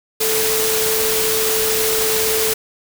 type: tone in noise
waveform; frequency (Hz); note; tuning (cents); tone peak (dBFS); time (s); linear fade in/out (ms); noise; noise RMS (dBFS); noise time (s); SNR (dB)
sine; 440; A4; 0; -20; 0.2-2.54; 10; white; -19; 0.2-2.54; -4
effects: none